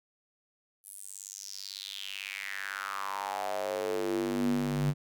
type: tone with high-pass filter sweep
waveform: square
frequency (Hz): 49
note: G1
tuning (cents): 0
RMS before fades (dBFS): -34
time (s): 0.83-4.94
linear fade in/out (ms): 50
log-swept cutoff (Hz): 11000 to 150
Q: 5.1
effects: none